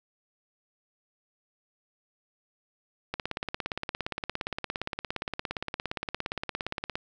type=click train; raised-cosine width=0.3 ms; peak=-15 dBFS; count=67; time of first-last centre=3.14-6.955 s; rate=17.3 Hz; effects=none